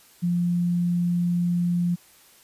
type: tone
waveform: sine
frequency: 174.61 Hz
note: F3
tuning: in tune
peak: -20 dBFS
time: 0.22-1.96 s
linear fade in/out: 20 ms
effects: white hiss -54 dBFS RMS until 2.43 s + resampled to 32000 Hz

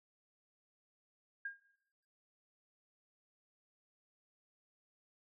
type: tone with exponential decay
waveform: sine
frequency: 1617 Hz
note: G#6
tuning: 47 cents flat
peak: -36 dBFS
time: 1.45-1.64 s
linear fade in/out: 5 ms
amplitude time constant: 41 ms
effects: noise-tail reverb RT60 0.9 s tail -20 dB re dry

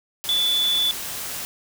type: tone in noise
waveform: sine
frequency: 3468 Hz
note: A7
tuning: 26 cents flat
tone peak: -18 dBFS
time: 0.29-0.91 s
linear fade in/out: 0 ms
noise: white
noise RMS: -31 dBFS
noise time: 0.24-1.45 s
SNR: +10 dB
effects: none

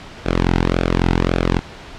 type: tone with flanger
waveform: sawtooth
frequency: 43.65 Hz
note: F1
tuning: in tune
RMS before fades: -17 dBFS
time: 0.25-1.6 s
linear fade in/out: 20 ms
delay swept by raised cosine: 1 to 1.77 ms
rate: 1.8 Hz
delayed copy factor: -0.75
effects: pink hiss -36 dBFS RMS until 1.98 s + low-pass 4000 Hz 12 dB/octave

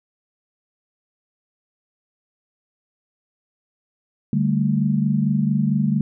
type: chord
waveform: sine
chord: D suspended fourth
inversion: none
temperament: just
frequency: 146.83 / 195.78 / 220.2 Hz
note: D3 / G3 / A3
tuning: 0 / -2 / +2 cents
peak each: -21 dBFS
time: 4.33-6.01 s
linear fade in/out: 2 ms
effects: none

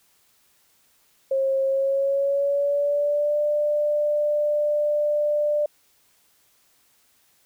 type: tone with pitch glide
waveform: sine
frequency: 538 to 593.5 Hz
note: C5 to D5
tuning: +48 to +18 cents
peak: -19 dBFS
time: 1.31-5.66 s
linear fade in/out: 5 ms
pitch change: +170 cents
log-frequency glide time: 1.64-3.38 s
effects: white hiss -62 dBFS RMS until 7.45 s

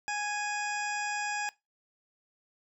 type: harmonic tone with a mistuned harmonic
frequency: 830.6 Hz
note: G#5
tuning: in tune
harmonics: 1 / 2 / 3 / 4 / 6 / 7 / 8 / 9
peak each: -34 / -35 / -38 / -49 / -43 / -47 / -49 / -44 dBFS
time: 0.08-1.49 s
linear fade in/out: 0 ms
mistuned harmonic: 8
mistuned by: +56 cents
effects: noise-tail reverb RT60 0.2 s tail -20 dB re dry

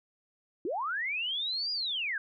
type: linear two-way sweep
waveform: sine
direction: up then down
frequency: 294.9 to 4922 to 1532 Hz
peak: -30 dBFS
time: 0.65-2.18 s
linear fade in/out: 2 ms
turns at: 1.72 s
effects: none

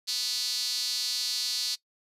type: tone with high-pass filter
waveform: sawtooth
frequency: 246.9 Hz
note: B3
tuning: in tune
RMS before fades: -30 dBFS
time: 0.07-1.76 s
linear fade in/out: 20 ms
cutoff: 4400 Hz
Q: 5.4
effects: noise-tail reverb RT60 0.1 s tail -20 dB re dry + resampled to 32000 Hz

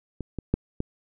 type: clicks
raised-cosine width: 3 ms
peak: -19 / -18 / -8 / -14 dBFS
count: 4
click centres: 0.207 / 0.387 / 0.54 / 0.804 s
effects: none

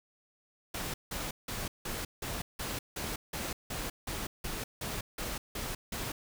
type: noise bursts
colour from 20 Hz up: pink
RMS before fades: -37 dBFS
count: 15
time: 0.74-6.12 s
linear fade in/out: 5 ms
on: 200 ms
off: 170 ms
effects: none

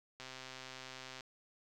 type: click train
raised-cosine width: 0.2 ms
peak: -30 dBFS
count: 132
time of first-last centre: 0.2-1.208 s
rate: 130 Hz
effects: none

